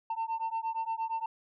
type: beating tone pair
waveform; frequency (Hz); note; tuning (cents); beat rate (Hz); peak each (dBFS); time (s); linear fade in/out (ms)
sine; 897 / 905.6; A5 / A5; +33 / +50; 8.6; -32 / -32; 0.1-1.26; 5
effects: tanh soft clip ceiling -28 dBFS